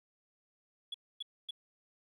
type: tone bursts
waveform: sine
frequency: 3383 Hz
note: G#7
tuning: 31 cents sharp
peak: -35 dBFS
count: 3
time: 0.92-1.509 s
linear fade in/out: 5 ms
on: 23 ms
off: 260 ms
effects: tanh soft clip ceiling -35 dBFS + 12-bit